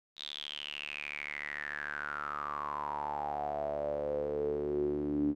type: tone with band-pass filter sweep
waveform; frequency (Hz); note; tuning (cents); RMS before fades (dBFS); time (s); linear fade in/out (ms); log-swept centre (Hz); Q
sawtooth; 73.42; D2; 0; -36; 0.16-5.35; 50; 3800 to 280; 10
effects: none